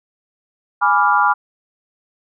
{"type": "chord", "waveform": "sine", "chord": "G# diminished seventh", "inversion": "none", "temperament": "equal", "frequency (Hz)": [830.6, 987.8, 1174.7, 1396.9], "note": ["G#5", "B5", "D6", "F6"], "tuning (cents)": [0, 0, 0, 0], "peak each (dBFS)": -17, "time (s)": [0.81, 1.34], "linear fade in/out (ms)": 20, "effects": []}